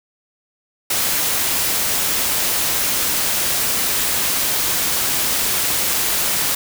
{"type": "noise", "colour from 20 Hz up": "white", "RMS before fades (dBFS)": -19, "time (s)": [0.9, 6.55], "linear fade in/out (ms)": 5, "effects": []}